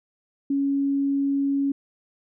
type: tone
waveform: sine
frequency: 278 Hz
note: C#4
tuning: 5 cents sharp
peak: -20 dBFS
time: 0.5-1.72 s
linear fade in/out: 5 ms
effects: none